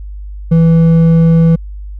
sine tone with hard clipping, 164.81 Hz, E3, in tune, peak -6 dBFS, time 0.51-1.56 s, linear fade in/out 10 ms, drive 5 dB, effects added 50 Hz sine -23 dBFS peak until 1.99 s

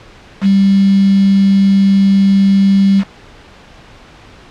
sine tone with quantisation, 196 Hz, G3, in tune, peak -6 dBFS, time 0.41-3.04 s, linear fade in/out 50 ms, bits 4, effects pink hiss -39 dBFS RMS until 4.5 s + low-pass 4000 Hz 12 dB/octave

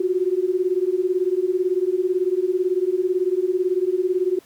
sine beating tone pair, 358 / 376 Hz, F4 / F#4, +43 / +28 cents, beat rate 18 Hz, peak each -21 dBFS, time 0-4.39 s, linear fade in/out 5 ms, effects pink hiss -53 dBFS RMS until 4.45 s + high-pass 150 Hz 12 dB/octave

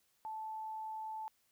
sine tone, 875 Hz, A5, 10 cents flat, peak -40 dBFS, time 0.25-1.28 s, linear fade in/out 0 ms, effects white hiss -75 dBFS RMS until 1.51 s

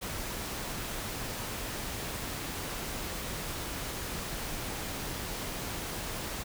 pink noise, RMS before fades -37 dBFS, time 0.01-6.44 s, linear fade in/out 20 ms, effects none

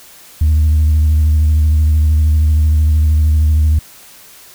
sine tone with vibrato, 76.9 Hz, D#2, 20 cents flat, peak -6 dBFS, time 0.41-3.79 s, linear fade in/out 5 ms, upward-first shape triangle, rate 13 Hz, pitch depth 44 cents each way, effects tanh soft clip ceiling -6 dBFS + white hiss -40 dBFS RMS until 4.54 s

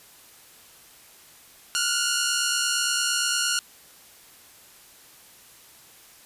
10% pulse tone pair together, 1396.9 / 1465.6 Hz, F6 / F#6, 0 / -17 cents, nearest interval minor second, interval 83 cents, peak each -17 dBFS, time 1.75-3.59 s, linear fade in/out 0 ms, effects white hiss -51 dBFS RMS until 6.25 s + resampled to 32000 Hz

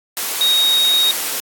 sine tone in noise, 3761 Hz, A#7, 15 cents sharp, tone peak -12 dBFS, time 0.41-1.11 s, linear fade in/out 0 ms, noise white, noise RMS -22 dBFS, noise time 0.17-1.4 s, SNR +7 dB, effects high-pass 300 Hz 12 dB/octave + AAC 64 kbps

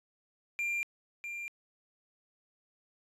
triangle tone with echo, 2384 Hz, D7, 25 cents sharp, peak -29 dBFS, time 0.59-0.83 s, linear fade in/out 0 ms, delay 650 ms, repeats 1, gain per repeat -7 dB, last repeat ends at 1.48 s, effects resampled to 32000 Hz

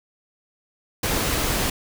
pink noise, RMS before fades -23 dBFS, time 1.03-1.7 s, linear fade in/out 5 ms, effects none

